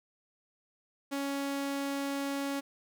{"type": "tone", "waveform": "sawtooth", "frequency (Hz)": 278.5, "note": "C#4", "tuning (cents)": 8, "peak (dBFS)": -28, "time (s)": [1.11, 2.61], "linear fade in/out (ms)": 20, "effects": []}